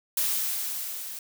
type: noise with level ramp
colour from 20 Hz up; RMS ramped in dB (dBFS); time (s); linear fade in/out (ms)
blue; -25 to -38; 0.17-1.19; 2
effects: none